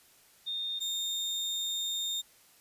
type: tone pair in turn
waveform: sine / 35% pulse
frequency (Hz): 3656 / 3656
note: A#7 / A#7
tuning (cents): -34 / -34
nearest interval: unison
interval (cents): 0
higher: neither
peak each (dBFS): -32 / -29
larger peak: second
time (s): 0.46-0.8 / 0.8-2.22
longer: second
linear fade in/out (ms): 20
effects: white hiss -61 dBFS RMS until 2.6 s + resampled to 32000 Hz

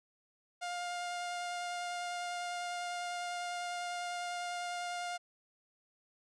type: tone with vibrato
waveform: sawtooth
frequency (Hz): 706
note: F5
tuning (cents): +19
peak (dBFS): -33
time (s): 0.61-5.18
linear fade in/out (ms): 20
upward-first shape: triangle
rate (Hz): 10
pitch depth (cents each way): 11
effects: resampled to 22050 Hz

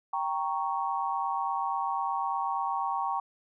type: chord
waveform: sine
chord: G diminished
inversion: none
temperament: equal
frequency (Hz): 784 / 932.3 / 1108.7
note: G5 / Bb5 / Db6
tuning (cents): 0 / 0 / 0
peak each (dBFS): -32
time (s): 0.13-3.2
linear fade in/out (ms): 5
effects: none

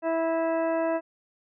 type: harmonic tone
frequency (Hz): 327.6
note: E4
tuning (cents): -11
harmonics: 1 / 2 / 3 / 4 / 5 / 6 / 8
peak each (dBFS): -29 / -25 / -34 / -41 / -40 / -44 / -46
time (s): 0.02-1.01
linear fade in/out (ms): 50
effects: none

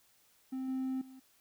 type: tone with level steps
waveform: triangle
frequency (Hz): 261.6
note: C4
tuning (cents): 0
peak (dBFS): -33 / -30 / -48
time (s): 0.52-1.2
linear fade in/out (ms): 10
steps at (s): 0.68 / 1.01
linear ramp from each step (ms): 5
effects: tanh soft clip ceiling -26 dBFS + white hiss -68 dBFS RMS until 1.4 s

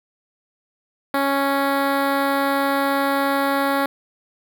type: tone with notch filter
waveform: 10% pulse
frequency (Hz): 277.2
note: C#4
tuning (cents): 0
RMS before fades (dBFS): -20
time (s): 1.14-3.86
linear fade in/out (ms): 2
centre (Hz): 6600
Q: 0.52
effects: none

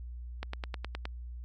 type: click train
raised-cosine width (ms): 0.3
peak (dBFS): -20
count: 7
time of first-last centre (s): 0.43-1.054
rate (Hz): 9.61
effects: added 60 Hz sine -39 dBFS peak until 1.44 s + MP3 48 kbps

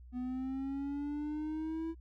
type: linear sweep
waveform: triangle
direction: up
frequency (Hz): 246.9 to 329.6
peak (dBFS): -33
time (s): 0.12-1.95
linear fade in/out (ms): 50
effects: added 61 Hz sine -50 dBFS peak until 2 s

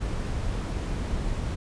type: noise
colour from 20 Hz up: brown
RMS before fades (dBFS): -29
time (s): 0-1.56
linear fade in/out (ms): 20
effects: resampled to 22050 Hz

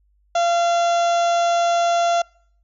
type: harmonic tone with a mistuned harmonic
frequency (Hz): 687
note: F5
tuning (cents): -29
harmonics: 1 / 2 / 3 / 4 / 5 / 6 / 7 / 8 / 9 / 10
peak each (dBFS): -16 / -26 / -38 / -34 / -33 / -39 / -43 / -40 / -36 / -40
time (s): 0.35-2.22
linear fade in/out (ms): 5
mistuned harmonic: 8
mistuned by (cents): +18
effects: noise-tail reverb RT60 0.6 s tail -26 dB re dry + added 50 Hz sine -58 dBFS peak until 2.63 s

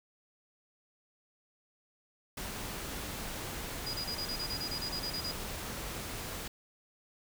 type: noise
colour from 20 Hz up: pink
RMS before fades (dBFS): -40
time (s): 2.37-6.48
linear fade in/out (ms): 5
type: tone bursts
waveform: sine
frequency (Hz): 4909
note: D#8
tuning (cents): -24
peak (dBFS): -35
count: 14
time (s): 3.86-5.317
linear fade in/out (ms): 10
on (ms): 79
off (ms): 27
effects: none

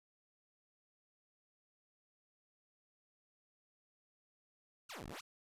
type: exponential two-way sweep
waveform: 10% pulse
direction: down then up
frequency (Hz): 1603 to 38.73 to 1603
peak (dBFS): -38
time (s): 4.89-5.21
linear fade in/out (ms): 10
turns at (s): 5.07
effects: resampled to 32000 Hz + 11-bit

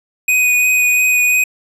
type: tone with vibrato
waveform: square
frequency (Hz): 2489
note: D#7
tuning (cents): 0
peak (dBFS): -11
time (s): 0.28-1.44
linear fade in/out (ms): 5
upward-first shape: sine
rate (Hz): 2.9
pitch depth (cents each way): 12
effects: resampled to 32000 Hz

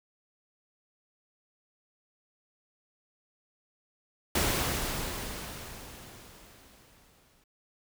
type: noise with exponential decay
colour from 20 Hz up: pink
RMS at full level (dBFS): -26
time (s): 4.35-7.44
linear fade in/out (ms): 5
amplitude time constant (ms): 670
effects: none

